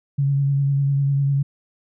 sine tone with vibrato, 139.4 Hz, C#3, 10 cents sharp, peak -16 dBFS, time 0.18-1.43 s, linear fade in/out 10 ms, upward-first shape sine, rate 10 Hz, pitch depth 23 cents each way, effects none

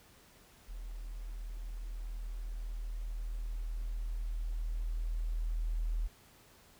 sine tone with level ramp, 40.1 Hz, E1, 47 cents flat, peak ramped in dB -40 to -30 dBFS, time 0.68-6.08 s, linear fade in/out 20 ms, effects pink hiss -61 dBFS RMS until 6.79 s

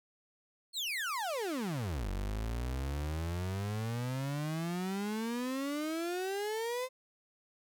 35% pulse exponential two-way sweep, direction down then up, 4435 to 46.29 to 521 Hz, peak -32 dBFS, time 0.73-6.89 s, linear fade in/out 50 ms, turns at 2.09 s, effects none

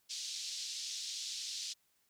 pink band-pass noise, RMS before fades -42 dBFS, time 0.09-1.74 s, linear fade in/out 20 ms, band 3800 to 6500 Hz, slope 24 dB/octave, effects white hiss -75 dBFS RMS until 2.09 s

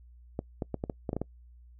clicks, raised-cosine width 2 ms, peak -18 dBFS, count 9, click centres 0.391 / 0.622 / 0.743 / 0.839 / 0.898 / 1.092 / 1.131 / 1.166 / 1.216 s, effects noise-tail reverb RT60 0.1 s tail -25 dB re dry + added 60 Hz sine -51 dBFS peak until 1.79 s

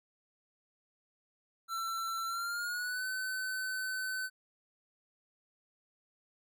square tone with pitch glide, 1345 to 1518.5 Hz, E6 to F#6, +34 to +44 cents, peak -35 dBFS, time 1.68-4.3 s, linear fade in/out 50 ms, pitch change +210 cents, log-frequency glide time 2.25-3.06 s, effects none

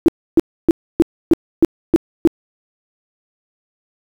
sine tone bursts, 330.6 Hz, E4, 5 cents sharp, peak -5 dBFS, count 8, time 0.06-2.274 s, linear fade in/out 0 ms, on 23 ms, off 290 ms, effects 7-bit

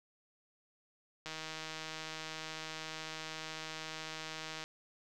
click train, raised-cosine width 0.2 ms, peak -25 dBFS, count 535, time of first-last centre 1.26-4.64 s, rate 158 Hz, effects none

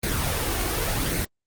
pink noise with flanger, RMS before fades -25 dBFS, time 0.03-1.25 s, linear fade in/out 5 ms, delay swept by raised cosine 0.46 to 2.76 ms, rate 0.88 Hz, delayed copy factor +0.5, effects Opus 24 kbps

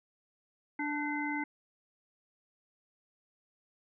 harmonic tone with a mistuned harmonic, 293.7 Hz, D4, in tune, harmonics 1 / 3 / 5 / 7, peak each -35 / -38 / -42 / -37 dBFS, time 0.79-1.44 s, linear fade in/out 5 ms, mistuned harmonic 5, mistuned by +53 cents, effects none

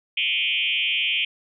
sine tone with frequency modulation, 2764 Hz, F7, 19 cents flat, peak -20 dBFS, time 0.17-1.25 s, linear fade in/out 5 ms, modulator 160 Hz, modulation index 3.1, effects none

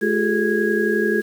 sine tone cluster, 214.6 / 350.3 / 399.8 / 431.2 / 1651 Hz, A3 / F4 / G4 / A4 / G#6, -43 / +5 / +34 / -35 / -11 cents, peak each -23 dBFS, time 0.01-1.22 s, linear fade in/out 20 ms, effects 7-bit

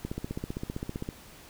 click train, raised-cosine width 3 ms, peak -20 dBFS, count 17, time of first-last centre 0.05-1.089 s, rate 15.4 Hz, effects pink hiss -51 dBFS RMS until 1.49 s

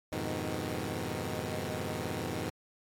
10% pulse chord, F half-diminished seventh, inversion none, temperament equal, 87.31 / 103.83 / 123.47 / 155.56 Hz, F2 / Ab2 / Cb3 / Eb3, 0 / 0 / 0 / 0 cents, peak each -31 dBFS, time 0.12-2.5 s, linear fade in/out 5 ms, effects AAC 64 kbps

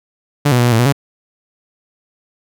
sawtooth tone with pitch steps, 145.1 / 123.4 / 120.8 / 121.6 / 112.9 / 122.3 / 140.2 Hz, D3 / B2 / B2 / B2 / A2 / B2 / C#3, -21 / -1 / -38 / -26 / +45 / -16 / +20 cents, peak -6 dBFS, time 0.45-0.926 s, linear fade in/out 10 ms, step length 68 ms, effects none

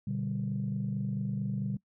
sine chord, G major, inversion first, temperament just, 122.5 / 147 / 196 Hz, B2 / D3 / G3, -14 / +2 / 0 cents, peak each -34 / -35 / -33 dBFS, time 0.07-1.77 s, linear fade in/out 5 ms, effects noise-tail reverb RT60 0.1 s tail -22 dB re dry + tanh soft clip ceiling -23 dBFS

